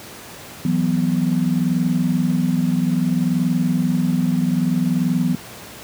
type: chord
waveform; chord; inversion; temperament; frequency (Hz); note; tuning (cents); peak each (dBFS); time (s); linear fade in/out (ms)
sine; E suspended second; none; just; 164.81 / 185.42 / 247.2; E3 / F#3 / B3; 0 / +4 / +2; -20; 0.65-5.35; 2
effects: pink hiss -37 dBFS RMS until 5.83 s + high-pass 100 Hz 12 dB/octave